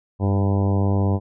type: harmonic tone with a mistuned harmonic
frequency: 99.3 Hz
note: G2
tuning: 23 cents sharp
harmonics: 1 / 2 / 3 / 4 / 5 / 6 / 7 / 8 / 9 / 10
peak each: -18 / -24 / -28 / -30 / -32 / -34 / -35 / -36 / -37 / -38 dBFS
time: 0.19-1.2 s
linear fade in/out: 50 ms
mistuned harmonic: 1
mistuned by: -51 cents
effects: none